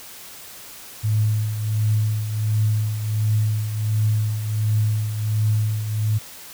sine tone with tremolo, 107.5 Hz, A2, 40 cents flat, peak -15 dBFS, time 1.03-6.19 s, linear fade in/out 20 ms, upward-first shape triangle, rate 1.4 Hz, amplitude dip 65%, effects white hiss -40 dBFS RMS until 6.53 s

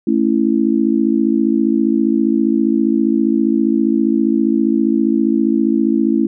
sine chord, A major, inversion none, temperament just, 220 / 275 / 330 Hz, A3 / C#4 / E4, 0 / -14 / +2 cents, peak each -16 dBFS, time 0.07-6.27 s, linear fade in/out 5 ms, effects none

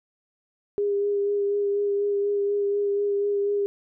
sine tone with vibrato, 405.3 Hz, G#4, 42 cents flat, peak -21 dBFS, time 0.78-3.66 s, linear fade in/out 0 ms, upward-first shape sine, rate 4.1 Hz, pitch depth 17 cents each way, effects none

